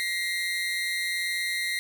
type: tone pair together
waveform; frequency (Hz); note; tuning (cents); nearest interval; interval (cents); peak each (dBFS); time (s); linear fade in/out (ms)
30% pulse; 1911.7 / 2093; A#6 / C7; +43 / 0; major second; 157; -28 / -26; 0-1.79; 0
effects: none